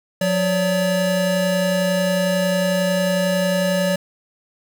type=tone pair together; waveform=square; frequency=180.31 / 572 Hz; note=F#3 / D5; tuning=-44 / -46 cents; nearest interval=octave + minor sixth; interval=1998 cents; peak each=-21 / -20 dBFS; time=0.21-3.96 s; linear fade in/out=5 ms; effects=none